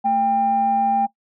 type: tone pair together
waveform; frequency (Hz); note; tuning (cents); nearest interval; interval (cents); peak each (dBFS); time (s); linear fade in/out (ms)
sine; 223.2 / 794.6; A3 / G5; +25 / +23; octave + minor seventh; 2198; -25 / -15; 0.04-1.07; 20
effects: noise-tail reverb RT60 0.1 s tail -19 dB re dry + tanh soft clip ceiling -10 dBFS